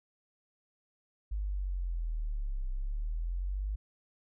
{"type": "linear two-way sweep", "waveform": "sine", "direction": "down then up", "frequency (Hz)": [51.91, 31.6, 51.91], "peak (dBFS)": -31, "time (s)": [1.31, 3.76], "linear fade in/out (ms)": 10, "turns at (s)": 2.69, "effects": []}